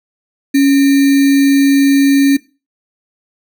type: tone with sample-and-hold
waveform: sine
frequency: 277.2 Hz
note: C#4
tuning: in tune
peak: -6 dBFS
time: 0.54-2.37 s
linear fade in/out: 10 ms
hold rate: 2100 Hz
effects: noise-tail reverb RT60 0.3 s tail -19 dB re dry